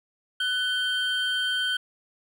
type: tone pair together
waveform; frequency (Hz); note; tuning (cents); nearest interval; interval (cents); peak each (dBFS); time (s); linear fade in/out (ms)
triangle; 1496 / 3144; F#6 / G7; +19 / +4; octave + minor second; 1285; -25; 0.4-1.77; 5
effects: none